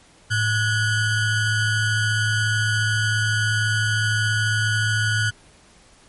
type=ring-modulated tone; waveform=square; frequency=784 Hz; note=G5; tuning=in tune; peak=-16 dBFS; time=0.3-5.31 s; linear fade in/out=20 ms; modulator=675 Hz; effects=pink hiss -52 dBFS RMS until 6.08 s + MP3 48 kbps